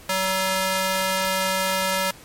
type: tone with high-pass filter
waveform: square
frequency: 189.3 Hz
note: F#3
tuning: 40 cents sharp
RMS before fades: -23 dBFS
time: 0.09-2.11 s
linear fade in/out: 5 ms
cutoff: 650 Hz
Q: 0.57
effects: pink hiss -46 dBFS RMS until 2.24 s + MP3 64 kbps